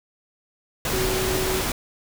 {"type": "tone in noise", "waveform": "sine", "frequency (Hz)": 375.1, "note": "F#4", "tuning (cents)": 24, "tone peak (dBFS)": -25, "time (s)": [0.93, 1.61], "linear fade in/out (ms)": 2, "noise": "pink", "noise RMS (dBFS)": -25, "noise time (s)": [0.85, 1.72], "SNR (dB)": -3, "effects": []}